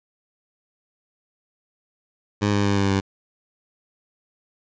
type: tone with pitch steps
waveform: 15% pulse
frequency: 103 / 101.58 / 100.18 / 98.8 / 97.44 Hz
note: G#2 / G#2 / G2 / G2 / G2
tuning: -14 / -38 / +38 / +14 / -10 cents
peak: -12 dBFS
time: 2.41-3.01 s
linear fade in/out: 20 ms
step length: 120 ms
effects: resampled to 16000 Hz